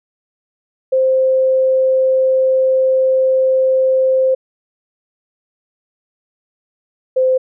sine tone pair in turn, 523 / 517.3 Hz, C5 / C5, -1 / -20 cents, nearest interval unison, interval 19 cents, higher first, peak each -10 dBFS, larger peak neither, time 0.92-4.35 / 7.16-7.38 s, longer first, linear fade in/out 10 ms, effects none

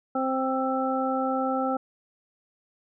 harmonic tone with a mistuned harmonic, 262.5 Hz, C4, 6 cents sharp, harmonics 1 / 2 / 3 / 5, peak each -28 / -29 / -29 / -31 dBFS, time 0.15-1.77 s, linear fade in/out 5 ms, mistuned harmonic 5, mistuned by +16 cents, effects none

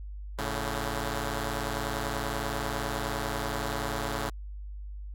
5% pulse tone pair together, 110.8 / 141.02 Hz, A2 / C#3, +13 / +30 cents, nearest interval major third, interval 417 cents, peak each -22 dBFS, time 0.38-4.3 s, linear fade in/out 10 ms, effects added 50 Hz sine -37 dBFS peak until 5.14 s + AAC 64 kbps

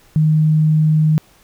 sine tone, 155.2 Hz, D#3, 4 cents flat, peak -10 dBFS, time 0.16-1.18 s, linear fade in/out 0 ms, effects pink hiss -51 dBFS RMS until 1.43 s

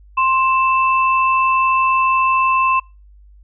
sine tone pair together, 1051 / 2648 Hz, C6 / E7, +7 / +7 cents, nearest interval octave + major third, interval 1600 cents, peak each -13 / -20 dBFS, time 0.17-2.8 s, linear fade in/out 10 ms, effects noise-tail reverb RT60 0.3 s tail -26 dB re dry + added 50 Hz sine -42 dBFS peak until 3.43 s

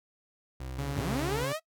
30% pulse tone, 64.8 Hz, C2, 16 cents flat, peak -34 dBFS, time 0.6-1.44 s, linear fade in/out 5 ms
sawtooth tone with vibrato, 138.59 Hz, C#3, in tune, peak -29 dBFS, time 0.78-1.53 s, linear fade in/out 10 ms, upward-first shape square, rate 2.2 Hz, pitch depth 21 cents each way
sawtooth linear sweep, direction up, 47.63 to 659.3 Hz, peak -27 dBFS, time 0.93-1.6 s, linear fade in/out 50 ms
effects noise-tail reverb RT60 0.1 s tail -22 dB re dry

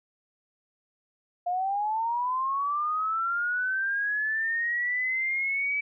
sine linear sweep, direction up, 699 to 2300 Hz, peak -25 dBFS, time 1.46-5.81 s, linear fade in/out 10 ms, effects none

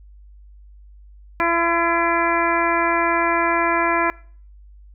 harmonic tone, 337.9 Hz, E4, 43 cents sharp, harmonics 1 / 2 / 3 / 4 / 5 / 6 / 7, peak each -24 / -24 / -21 / -25 / -25 / -27 / -26 dBFS, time 1.4-4.1 s, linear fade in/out 0 ms, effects noise-tail reverb RT60 0.5 s tail -23 dB re dry + added 50 Hz sine -42 dBFS peak until 4.94 s

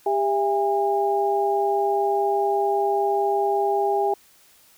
sine tone cluster, 399 / 668 / 813 Hz, G4 / E5 / G#5, +31 / +23 / -37 cents, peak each -22 / -28 / -22 dBFS, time 0.06-4.14 s, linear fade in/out 5 ms, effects white hiss -55 dBFS RMS until 4.77 s

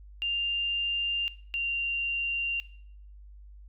sine tone pair in turn, 2794 / 2773 Hz, F7 / F7, 0 / -13 cents, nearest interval unison, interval 13 cents, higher first, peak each -27 dBFS, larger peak neither, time 0.22-1.28 / 1.54-2.6 s, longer neither, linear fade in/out 0 ms, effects noise-tail reverb RT60 0.6 s tail -18 dB re dry + added 50 Hz sine -46 dBFS peak until 3.68 s

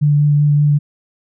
sine tone with vibrato, 146.83 Hz, D3, in tune, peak -9 dBFS, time 0.01-0.79 s, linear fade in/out 20 ms, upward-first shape sine, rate 5.2 Hz, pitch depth 12 cents each way, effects none

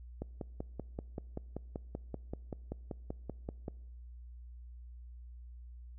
click train, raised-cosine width 2 ms, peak -25 dBFS, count 19, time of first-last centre 0.22-3.682 s, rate 5.2 Hz, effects noise-tail reverb RT60 1.0 s tail -24 dB re dry + added 60 Hz sine -47 dBFS peak until 5.98 s

